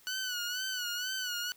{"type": "tone with vibrato", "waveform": "15% pulse", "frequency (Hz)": 1480, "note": "F#6", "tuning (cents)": 0, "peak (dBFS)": -27, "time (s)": [0.07, 1.52], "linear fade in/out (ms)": 0, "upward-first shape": "sine", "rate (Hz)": 2.1, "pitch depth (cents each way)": 68, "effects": ["white hiss -61 dBFS RMS until 1.56 s"]}